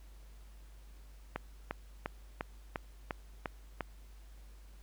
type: click train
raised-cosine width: 0.5 ms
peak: -20 dBFS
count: 8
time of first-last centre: 1.36-3.808 s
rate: 2.86 Hz
effects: added 50 Hz sine -51 dBFS peak until 4.82 s + pink hiss -65 dBFS RMS until 4.82 s